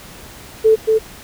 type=tone with echo; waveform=sine; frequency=440 Hz; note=A4; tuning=in tune; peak=-7 dBFS; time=0.64-0.76 s; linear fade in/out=20 ms; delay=230 ms; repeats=1; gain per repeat=-3 dB; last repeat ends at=0.99 s; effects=pink hiss -38 dBFS RMS until 1.23 s